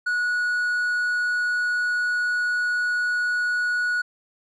triangle tone, 1462 Hz, F#6, 21 cents flat, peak -19 dBFS, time 0.06-4.02 s, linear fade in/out 10 ms, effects resampled to 24000 Hz

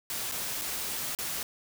white noise with dropouts, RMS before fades -34 dBFS, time 0.1-1.43 s, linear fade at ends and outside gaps 1 ms, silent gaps 0.315-0.321 / 0.614-0.618 / 1.15-1.187 s, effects none

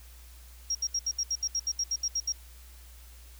sine tone bursts, 5610 Hz, F8, 7 cents sharp, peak -26 dBFS, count 14, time 0.7-2.323 s, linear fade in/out 5 ms, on 50 ms, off 71 ms, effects added 60 Hz sine -48 dBFS peak until 3.39 s + white hiss -56 dBFS RMS until 3.39 s

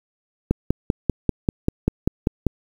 click train, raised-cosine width 3 ms, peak -4 dBFS, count 11, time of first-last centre 0.51-2.467 s, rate 5.11 Hz, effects 7-bit

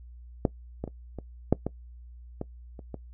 clicks, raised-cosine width 2 ms, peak -8 / -18 / -24 / -23 / -6 / -15 / -18 / -29 / -22 dBFS, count 9, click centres 0.452 / 0.84 / 0.877 / 1.187 / 1.526 / 1.666 / 2.414 / 2.792 / 2.943 s, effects noise-tail reverb RT60 0.1 s tail -20 dB re dry + added 60 Hz sine -44 dBFS peak until 3.13 s

